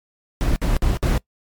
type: noise bursts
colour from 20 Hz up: brown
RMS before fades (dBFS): -18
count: 4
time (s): 0.41-1.178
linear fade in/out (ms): 0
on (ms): 150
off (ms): 56
effects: noise-tail reverb RT60 0.1 s tail -22 dB re dry + MP3 96 kbps